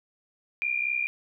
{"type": "tone pair together", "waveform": "sine", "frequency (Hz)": [2372, 2436], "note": ["D7", "D#7"], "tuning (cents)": [17, -37], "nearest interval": "unison", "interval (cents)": 46, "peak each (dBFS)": -28, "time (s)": [0.62, 1.07], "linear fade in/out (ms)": 0, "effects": []}